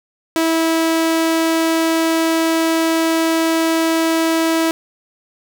sawtooth tone, 326 Hz, E4, 19 cents flat, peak -10 dBFS, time 0.36-4.71 s, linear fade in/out 0 ms, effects none

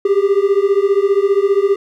triangle beating tone pair, 390.3 / 405.3 Hz, G4 / G#4, -8 / -42 cents, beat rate 15 Hz, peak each -12 dBFS, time 0.05-1.76 s, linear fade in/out 5 ms, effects none

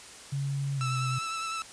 sine tone with pitch glide, 139.1 to 128.29 Hz, C#3 to C3, +6 to -34 cents, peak -28 dBFS, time 0.32-1.19 s, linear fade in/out 10 ms, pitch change -140 cents, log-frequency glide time 0.76-0.82 s
sawtooth tone with vibrato, 1319 Hz, E6, 1 cent sharp, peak -28 dBFS, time 0.81-1.62 s, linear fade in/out 0 ms, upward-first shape sine, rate 9.9 Hz, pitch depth 22 cents each way
effects white hiss -47 dBFS RMS until 1.72 s + resampled to 22050 Hz

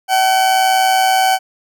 40% pulse tone with amplitude modulation, 759 Hz, F#5, 44 cents sharp, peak -8 dBFS, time 0.08-1.39 s, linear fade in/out 50 ms, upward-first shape sine, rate 121 Hz, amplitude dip 45%, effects none

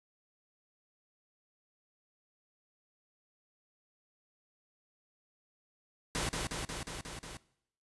pink noise with echo, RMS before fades -34 dBFS, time 6.15-6.29 s, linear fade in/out 0 ms, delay 180 ms, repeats 6, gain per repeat -2 dB, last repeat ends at 7.37 s, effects noise-tail reverb RT60 0.7 s tail -20 dB re dry + resampled to 24000 Hz

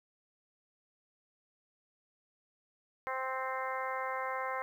harmonic tone, 261.6 Hz, C4, in tune, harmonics 2 / 3 / 4 / 5 / 6 / 7 / 8, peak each -40 / -41 / -38 / -43 / -45 / -45 / -44 dBFS, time 3.07-4.62 s, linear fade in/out 0 ms, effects 11-bit

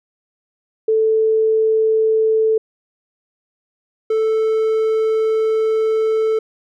sine / triangle tone pair in turn, 440.2 / 440.2 Hz, A4 / A4, +1 / +1 cents, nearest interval unison, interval 0 cents, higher neither, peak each -12 dBFS, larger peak neither, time 0.88-2.58 / 4.1-6.39 s, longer second, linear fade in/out 5 ms, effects none

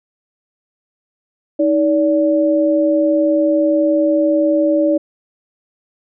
sine tone pair together, 314.9 / 576.5 Hz, D#4 / D5, +21 / -32 cents, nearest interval minor seventh, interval 1047 cents, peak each -14 dBFS, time 1.59-4.98 s, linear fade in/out 10 ms, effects none

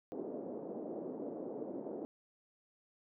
pink band-pass noise, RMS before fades -43 dBFS, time 0.12-2.05 s, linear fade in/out 0 ms, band 250 to 570 Hz, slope 24 dB/octave, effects none

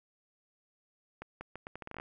accelerating click train, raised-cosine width 0.5 ms, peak -27 dBFS, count 12, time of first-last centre 1.22-1.999 s, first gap 190 ms, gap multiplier 0.77, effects none

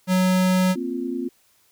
square tone, 184.9 Hz, F#3, 1 cent flat, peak -17 dBFS, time 0.07-0.76 s, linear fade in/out 50 ms
sine chord, Bb suspended second, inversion none, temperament just, 233.1 / 262.2 / 349.6 Hz, Bb3 / C4 / F4, 0 / +4 / +2 cents, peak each -31 / -27 / -29 dBFS, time 0.75-1.29 s, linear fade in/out 10 ms
effects white hiss -61 dBFS RMS until 1.71 s

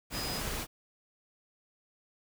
sine tone in noise, 4978 Hz, D#8, in tune, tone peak -38 dBFS, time 0.12-0.42 s, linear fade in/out 50 ms, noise pink, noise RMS -36 dBFS, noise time 0.1-0.67 s, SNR -5 dB, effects none

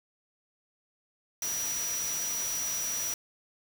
sine tone in noise, 5830 Hz, F#8, 26 cents flat, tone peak -31 dBFS, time 1.42-3.14 s, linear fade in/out 2 ms, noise white, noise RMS -37 dBFS, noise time 1.42-3.14 s, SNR +3 dB, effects none

